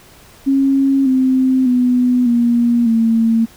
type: tone with pitch steps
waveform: sine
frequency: 272.3 / 260.2 / 248.5 / 237.5 / 226.9 Hz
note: C#4 / C4 / B3 / A#3 / A#3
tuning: -31 / -9 / +11 / +33 / -47 cents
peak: -10 dBFS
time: 0.46-3.46 s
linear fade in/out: 20 ms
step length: 600 ms
effects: pink hiss -44 dBFS RMS until 3.56 s